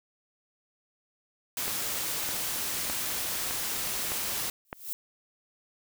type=noise; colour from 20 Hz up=white; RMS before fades=-32 dBFS; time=1.57-4.5 s; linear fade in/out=2 ms
type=click train; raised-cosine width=0.5 ms; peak=-19 dBFS; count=6; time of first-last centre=1.68-4.729 s; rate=1.64 Hz
type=noise with exponential growth; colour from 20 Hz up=violet; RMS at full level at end=-31 dBFS; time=4.65-4.93 s; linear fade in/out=0 ms; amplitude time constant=60 ms
effects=none